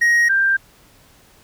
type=tone pair in turn; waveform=triangle / sine; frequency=1882 / 1582.6 Hz; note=A#6 / G6; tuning=+16 / +16 cents; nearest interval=minor third; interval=300 cents; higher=first; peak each=-10 / -13 dBFS; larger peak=first; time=0.01-0.29 / 0.29-0.57 s; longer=neither; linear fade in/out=10 ms; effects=pink hiss -51 dBFS RMS until 1.43 s